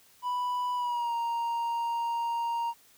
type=tone with pitch glide; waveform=triangle; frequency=987.8 to 933.4 Hz; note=B5 to A#5; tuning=0 to +2 cents; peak=-26 dBFS; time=0.22-2.74 s; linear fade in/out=50 ms; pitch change=-98 cents; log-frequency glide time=0.75-1.14 s; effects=white hiss -60 dBFS RMS until 2.97 s